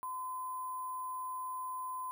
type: tone with sample-and-hold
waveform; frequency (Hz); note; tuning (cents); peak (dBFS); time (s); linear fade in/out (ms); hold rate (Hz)
sine; 1022; C6; -41; -37; 0.03-2.11; 0; 11025
effects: none